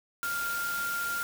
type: tone in noise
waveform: sine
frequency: 1396.9 Hz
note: F6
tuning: in tune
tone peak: -30 dBFS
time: 0.23-1.23 s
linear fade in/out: 0 ms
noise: white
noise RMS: -38 dBFS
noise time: 0.23-1.23 s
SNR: +5 dB
effects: none